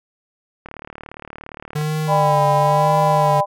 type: click train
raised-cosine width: 0.5 ms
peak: -19 dBFS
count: 44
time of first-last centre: 0.66-1.813 s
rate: 37.3 Hz
type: tone with vibrato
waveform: square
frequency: 149.7 Hz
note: D3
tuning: 33 cents sharp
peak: -20 dBFS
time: 1.75-3.41 s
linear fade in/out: 10 ms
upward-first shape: sine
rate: 1 Hz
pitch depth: 62 cents each way
type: harmonic tone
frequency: 199.6 Hz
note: G3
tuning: 32 cents sharp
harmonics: 3 / 4 / 5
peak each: -18 / -18 / -18 dBFS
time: 2.07-3.46 s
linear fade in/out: 50 ms
effects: none